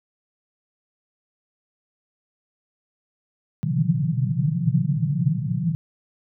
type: band-pass noise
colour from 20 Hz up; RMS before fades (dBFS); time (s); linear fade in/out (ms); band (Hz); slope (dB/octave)
pink; -22; 3.63-5.75; 0; 120 to 180; 96
effects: none